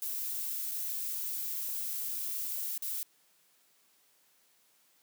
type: noise with dropouts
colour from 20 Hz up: violet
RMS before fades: -36 dBFS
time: 0.02-3.03 s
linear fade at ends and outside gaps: 0 ms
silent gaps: 0.712-0.717 / 2.777-2.822 s
effects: white hiss -68 dBFS RMS until 5.02 s + high-pass 150 Hz 12 dB/octave

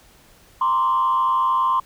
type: tone with frequency modulation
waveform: sine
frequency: 1046.5 Hz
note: C6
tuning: in tune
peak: -15 dBFS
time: 0.61-1.8 s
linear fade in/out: 5 ms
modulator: 109 Hz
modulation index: 0.71
effects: tanh soft clip ceiling -12 dBFS + pink hiss -52 dBFS RMS until 1.85 s

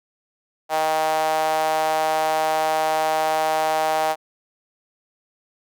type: tone with high-pass filter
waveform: sawtooth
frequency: 157.2 Hz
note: D#3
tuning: 18 cents sharp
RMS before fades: -21 dBFS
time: 0.69-4.16 s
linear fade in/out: 50 ms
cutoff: 720 Hz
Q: 6.1
effects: none

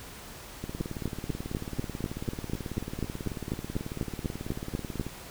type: two click trains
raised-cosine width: 3 ms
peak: -22 / -16 dBFS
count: 82 / 18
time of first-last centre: 0.64-5.066 / 0.81-4.997 s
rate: 18.3 / 4.06 Hz
effects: pink hiss -45 dBFS RMS until 5.3 s

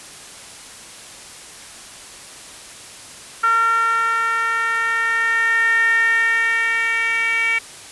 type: tone with band-pass filter sweep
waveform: 10% pulse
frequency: 456.8 Hz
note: A#4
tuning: 35 cents flat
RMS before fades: -18 dBFS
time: 3.43-7.59 s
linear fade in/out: 10 ms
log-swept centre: 1400 to 2200 Hz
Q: 7.6
effects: white hiss -38 dBFS RMS until 7.91 s + resampled to 24000 Hz

